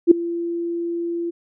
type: tone with ADSR envelope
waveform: sine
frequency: 340.8 Hz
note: F4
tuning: 42 cents flat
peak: -3 dBFS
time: 0.07-1.31 s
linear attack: 42 ms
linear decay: 5 ms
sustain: -19 dB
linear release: 17 ms
effects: none